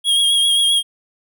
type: tone with vibrato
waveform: square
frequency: 3275 Hz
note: G#7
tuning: 25 cents flat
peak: -13 dBFS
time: 0.04-0.83 s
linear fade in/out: 50 ms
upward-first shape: sine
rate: 7.6 Hz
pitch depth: 30 cents each way
effects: none

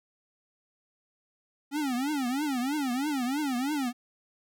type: tone with vibrato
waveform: square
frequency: 271.6 Hz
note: C#4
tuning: 35 cents flat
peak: -28 dBFS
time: 1.71-3.93 s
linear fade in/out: 50 ms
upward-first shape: triangle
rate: 3.1 Hz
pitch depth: 240 cents each way
effects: none

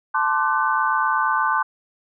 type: chord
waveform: sine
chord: D dominant seventh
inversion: second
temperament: equal with one note detuned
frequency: 880 / 1046.5 / 1174.7 / 1510.2 Hz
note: A5 / C6 / D6 / F#6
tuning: 0 / 0 / 0 / +35 cents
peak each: -23 dBFS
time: 0.14-1.63 s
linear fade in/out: 10 ms
effects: none

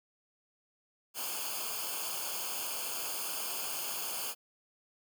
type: noise with comb filter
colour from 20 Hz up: white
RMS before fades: -37 dBFS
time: 1.14-4.35 s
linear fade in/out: 50 ms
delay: 0.52 ms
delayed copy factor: -0.9
effects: none

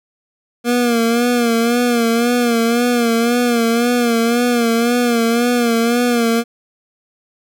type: tone with vibrato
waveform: 25% pulse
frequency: 236.6 Hz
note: A#3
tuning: 26 cents sharp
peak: -9 dBFS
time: 0.64-6.44 s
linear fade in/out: 50 ms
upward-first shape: sine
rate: 1.9 Hz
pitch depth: 57 cents each way
effects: none

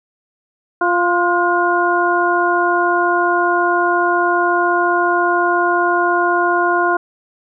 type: harmonic tone with a mistuned harmonic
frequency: 349.2 Hz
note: F4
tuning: in tune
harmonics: 1 / 2 / 3 / 4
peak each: -18 / -18 / -18 / -18 dBFS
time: 0.81-6.97 s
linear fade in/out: 5 ms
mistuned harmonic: 4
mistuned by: +43 cents
effects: none

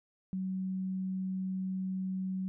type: tone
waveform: sine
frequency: 188.1 Hz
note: F#3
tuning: 29 cents sharp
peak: -32 dBFS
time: 0.33-2.48 s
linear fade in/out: 0 ms
effects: none

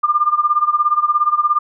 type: tone with tremolo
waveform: sine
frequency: 1200 Hz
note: D6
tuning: 37 cents sharp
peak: -9 dBFS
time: 0.03-1.59 s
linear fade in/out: 10 ms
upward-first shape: sine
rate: 17 Hz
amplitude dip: 85%
effects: none

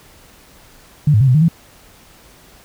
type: tone with pitch steps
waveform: sine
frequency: 148.8 / 106 / 134.7 / 125.8 / 154.1 / 166.1 Hz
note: D3 / G#2 / C#3 / B2 / D#3 / E3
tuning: +23 / +36 / -49 / +32 / -16 / +13 cents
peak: -8 dBFS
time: 1.07-1.484 s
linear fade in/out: 5 ms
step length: 69 ms
effects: pink hiss -46 dBFS RMS until 2.64 s

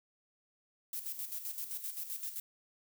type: noise with tremolo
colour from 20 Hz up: violet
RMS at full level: -39 dBFS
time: 0.93-2.4 s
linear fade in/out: 2 ms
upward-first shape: square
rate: 7.7 Hz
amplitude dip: 60%
effects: none

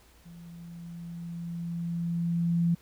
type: tone with level ramp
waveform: sine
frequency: 170 Hz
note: F3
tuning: 46 cents flat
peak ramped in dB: -45 to -21 dBFS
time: 0.25-2.75 s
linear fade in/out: 10 ms
effects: added 60 Hz sine -60 dBFS peak until 2.81 s + pink hiss -60 dBFS RMS until 2.81 s

